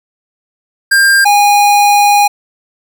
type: tone pair in turn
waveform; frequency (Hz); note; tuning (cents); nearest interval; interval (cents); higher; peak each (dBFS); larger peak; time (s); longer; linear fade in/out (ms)
square; 1598 / 819.6; G6 / G#5; +33 / -23; octave; 1156; first; -6; neither; 0.91-1.25 / 1.25-2.28; second; 10
effects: none